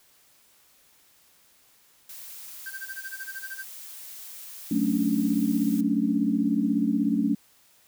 blue noise, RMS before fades -42 dBFS, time 2.09-5.81 s, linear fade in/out 5 ms
triangle tone with tremolo, 1568 Hz, G6, in tune, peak -31 dBFS, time 2.66-3.64 s, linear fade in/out 2 ms, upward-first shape sine, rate 13 Hz, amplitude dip 100%
sine chord, D major seventh, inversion first, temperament equal, 185 / 220 / 277.2 / 293.7 Hz, F#3 / A3 / C#4 / D4, 0 / 0 / 0 / 0 cents, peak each -30 / -25 / -26 / -28 dBFS, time 4.71-7.35 s, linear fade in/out 5 ms
effects white hiss -60 dBFS RMS until 7.87 s

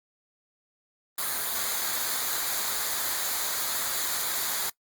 white noise with comb filter, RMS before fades -29 dBFS, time 1.18-4.7 s, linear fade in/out 5 ms, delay 0.36 ms, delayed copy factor -0.6, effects noise-tail reverb RT60 0.1 s tail -22 dB re dry + Opus 32 kbps

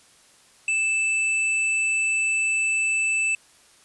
square tone, 2637 Hz, E7, in tune, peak -21 dBFS, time 0.68-3.35 s, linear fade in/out 2 ms, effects white hiss -55 dBFS RMS until 3.84 s + resampled to 24000 Hz

